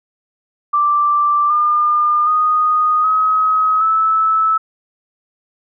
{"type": "tone with pitch steps", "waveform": "sine", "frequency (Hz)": [1174.7, 1206.3, 1238.8, 1272.2, 1306.4], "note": ["D6", "D6", "D#6", "D#6", "E6"], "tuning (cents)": [0, 46, -8, 38, -16], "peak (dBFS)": -11, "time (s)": [0.73, 4.58], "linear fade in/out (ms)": 10, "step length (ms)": 770, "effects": []}